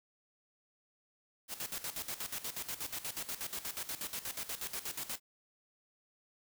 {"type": "noise with tremolo", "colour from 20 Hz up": "white", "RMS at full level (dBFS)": -39, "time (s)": [1.48, 5.2], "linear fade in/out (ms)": 50, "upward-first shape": "square", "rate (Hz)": 8.3, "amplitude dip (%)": 75, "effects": []}